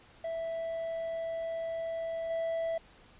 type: tone with level steps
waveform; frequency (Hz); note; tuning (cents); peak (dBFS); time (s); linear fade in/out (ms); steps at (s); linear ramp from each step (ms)
triangle; 659.3; E5; 0; -31 / -28; 0.24-2.78; 5; 2.3; 5
effects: pink hiss -58 dBFS RMS until 3.19 s + resampled to 8000 Hz